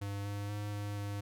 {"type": "tone with pitch steps", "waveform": "square", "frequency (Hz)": [100.5, 101.7, 103.5, 102.6, 101.7], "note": ["G2", "G#2", "G#2", "G#2", "G#2"], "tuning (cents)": [44, -36, -5, -21, -36], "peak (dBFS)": -37, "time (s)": [0.01, 1.21], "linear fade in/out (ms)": 10, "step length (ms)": 240, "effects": []}